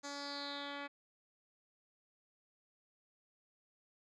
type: tone with low-pass filter sweep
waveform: 10% pulse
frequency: 284.2 Hz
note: C#4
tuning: 43 cents sharp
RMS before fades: -44 dBFS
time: 0.03-0.88 s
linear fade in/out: 20 ms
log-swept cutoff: 6200 to 2700 Hz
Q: 5.5
effects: none